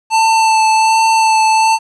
square tone with vibrato, 886 Hz, A5, 12 cents sharp, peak -9 dBFS, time 0.1-1.79 s, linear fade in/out 50 ms, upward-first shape sine, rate 1.3 Hz, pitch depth 15 cents each way, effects resampled to 22050 Hz + 8-bit

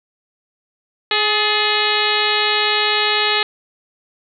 harmonic tone with a mistuned harmonic, 420.3 Hz, G#4, 21 cents sharp, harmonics 1 / 2 / 3 / 4 / 5 / 6 / 7 / 8 / 9 / 10, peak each -24 / -24 / -24 / -24 / -24 / -24 / -24 / -24 / -24 / -24 dBFS, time 1.11-3.43 s, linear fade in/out 2 ms, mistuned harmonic 4, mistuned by +50 cents, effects none

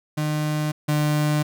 35% pulse tone pair in turn, 151.9 / 149.98 Hz, D#3 / D3, -41 / +37 cents, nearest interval unison, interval 22 cents, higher first, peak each -20 / -17 dBFS, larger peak second, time 0.17-0.72 / 0.88-1.43 s, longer neither, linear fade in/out 10 ms, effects none

